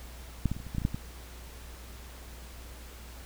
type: clicks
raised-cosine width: 5 ms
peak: -13 / -18 / -27 / -30 / -28 / -23 / -17 / -25 / -13 / -20 dBFS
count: 10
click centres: 0.457 / 0.516 / 0.566 / 0.602 / 0.667 / 0.749 / 0.783 / 0.818 / 0.851 / 0.945 s
effects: added 60 Hz sine -45 dBFS peak until 3.25 s + pink hiss -50 dBFS RMS until 3.25 s